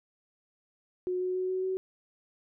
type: tone with pitch steps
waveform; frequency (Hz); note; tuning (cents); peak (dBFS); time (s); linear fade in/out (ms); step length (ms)
sine; 364.2 / 367.2 / 370.1 / 373.1 / 376.2; F#4 / F#4 / F#4 / F#4 / F#4; -27 / -13 / 0 / +14 / +29; -28; 1.07-1.77; 0; 140
effects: none